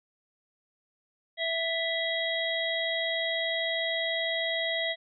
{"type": "harmonic tone with a mistuned harmonic", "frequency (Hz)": 659.3, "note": "E5", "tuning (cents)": 0, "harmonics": [1, 3, 5, 6], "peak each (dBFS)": [-32, -31, -33, -36], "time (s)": [1.37, 4.96], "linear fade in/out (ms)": 50, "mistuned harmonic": 6, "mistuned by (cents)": -65, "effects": []}